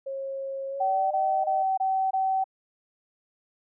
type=tone with pitch glide; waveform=sine; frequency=542 to 619 Hz; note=C#5 to D#5; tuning=-39 to -9 cents; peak=-30 dBFS; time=0.06-1.63 s; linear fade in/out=10 ms; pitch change=+230 cents; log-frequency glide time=0.69-1.22 s
type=tone bursts; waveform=sine; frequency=765 Hz; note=G5; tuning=42 cents flat; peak=-22 dBFS; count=5; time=0.8-2.442 s; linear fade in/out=10 ms; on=310 ms; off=23 ms
effects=none